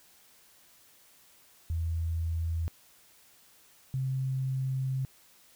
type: tone pair in turn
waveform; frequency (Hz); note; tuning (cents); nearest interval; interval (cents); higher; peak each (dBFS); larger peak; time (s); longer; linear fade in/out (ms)
sine; 82.41 / 132.03; E2 / C3; 0 / +16; minor sixth; 816; second; -28; neither; 1.7-2.68 / 3.94-5.05; second; 0
effects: white hiss -60 dBFS RMS until 5.55 s